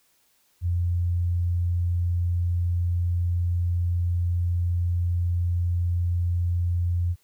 sine tone, 87.31 Hz, F2, in tune, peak -21 dBFS, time 0.61-7.16 s, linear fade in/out 50 ms, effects white hiss -65 dBFS RMS until 7.23 s

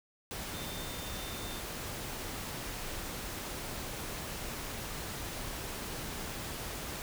sine tone in noise, 3599 Hz, A7, 38 cents sharp, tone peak -48 dBFS, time 0.54-1.6 s, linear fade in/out 0 ms, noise pink, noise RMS -40 dBFS, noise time 0.31-7.02 s, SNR -11 dB, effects none

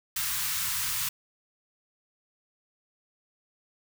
white band-stop noise, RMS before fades -30 dBFS, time 0.16-1.09 s, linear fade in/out 5 ms, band 170 to 960 Hz, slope 48 dB/octave, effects none

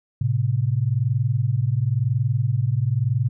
sine tone pair together, 110.4 / 131.37 Hz, A2 / C3, +6 / +7 cents, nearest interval minor third, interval 301 cents, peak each -21 dBFS, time 0.21-3.29 s, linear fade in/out 5 ms, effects none

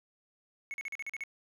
triangle tone bursts, 2200 Hz, C#7, 14 cents flat, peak -34 dBFS, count 8, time 0.71-1.237 s, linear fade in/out 0 ms, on 30 ms, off 41 ms, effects none

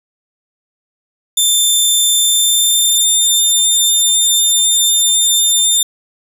15% pulse tone with pitch glide, 3567 to 3602 Hz, A7 to A7, +23 to +40 cents, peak -3 dBFS, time 1.37-5.83 s, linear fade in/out 5 ms, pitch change +17 cents, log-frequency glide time 2.15-3.18 s, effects resampled to 32000 Hz + 7-bit

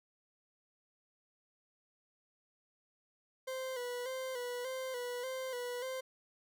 40% pulse tone with vibrato, 505 Hz, B4, 39 cents sharp, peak -37 dBFS, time 3.47-6.01 s, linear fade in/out 10 ms, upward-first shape square, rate 1.7 Hz, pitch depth 54 cents each way, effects none

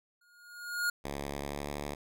square tone with exponential growth, 1431 Hz, F6, 42 cents sharp, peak -27 dBFS, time 0.21-0.9 s, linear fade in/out 5 ms, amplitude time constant 150 ms
5% pulse tone with pitch glide, 70.8 to 72.54 Hz, C#2 to D2, +37 to -21 cents, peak -25 dBFS, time 1.04-1.95 s, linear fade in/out 10 ms, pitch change +42 cents, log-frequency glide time 1.4-1.67 s
effects none

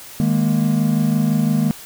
triangle chord, D# suspended fourth, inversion none, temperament just, 155.56 / 207.4 / 233.3 Hz, D#3 / G#3 / A#3, 0 / -2 / +2 cents, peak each -17 dBFS, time 0.2-1.71 s, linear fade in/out 0 ms, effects white hiss -38 dBFS RMS until 1.85 s

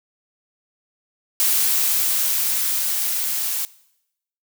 blue noise with level ramp, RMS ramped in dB -18 to -24 dBFS, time 1.4-3.65 s, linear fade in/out 0 ms, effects noise-tail reverb RT60 0.8 s tail -20 dB re dry

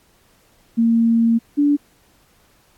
sine tone pair in turn, 229.8 / 289.5 Hz, A#3 / D4, -25 / -25 cents, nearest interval major third, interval 400 cents, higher second, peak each -12 dBFS, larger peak neither, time 0.77-1.39 / 1.57-1.77 s, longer first, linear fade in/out 20 ms, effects pink hiss -57 dBFS RMS until 2.77 s + AAC 64 kbps

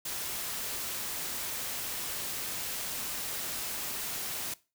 white noise, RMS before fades -36 dBFS, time 0.05-4.54 s, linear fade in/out 5 ms, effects noise-tail reverb RT60 0.3 s tail -20 dB re dry

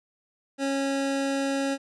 25% pulse tone, 274.3 Hz, C#4, 18 cents flat, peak -21 dBFS, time 0.58-1.78 s, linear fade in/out 50 ms, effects resampled to 22050 Hz

